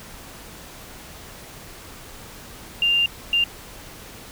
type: tone bursts at uneven times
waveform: sine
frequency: 2794 Hz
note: F7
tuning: in tune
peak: -16 dBFS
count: 2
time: 2.82-3.06 / 3.33-3.44 s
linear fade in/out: 2 ms
effects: pink hiss -41 dBFS RMS until 4.31 s